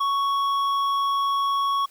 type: tone with hard clipping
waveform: sine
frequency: 1112 Hz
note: C#6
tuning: 5 cents sharp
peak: -22 dBFS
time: 0-1.86 s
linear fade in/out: 10 ms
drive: 7 dB
effects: white hiss -55 dBFS RMS until 1.9 s